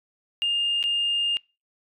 sine tone with dropouts, 2819 Hz, F7, 16 cents sharp, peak -20 dBFS, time 0.42-1.37 s, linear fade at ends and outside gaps 0 ms, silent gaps 0.828-0.839 s, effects noise-tail reverb RT60 0.3 s tail -26 dB re dry + tanh soft clip ceiling -17 dBFS

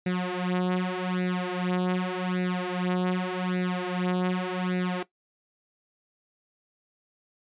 sawtooth tone with flanger, 181.8 Hz, F#3, 30 cents flat, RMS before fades -27 dBFS, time 0.06-5.03 s, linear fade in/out 5 ms, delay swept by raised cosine 0.46 to 5.76 ms, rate 0.85 Hz, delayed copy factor +0.85, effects noise-tail reverb RT60 0.1 s tail -17 dB re dry + resampled to 8000 Hz

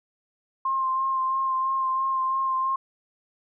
sine tone with vibrato, 1058 Hz, C6, 19 cents sharp, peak -22 dBFS, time 0.65-2.76 s, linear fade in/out 5 ms, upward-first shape sine, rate 3 Hz, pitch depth 19 cents each way, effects none

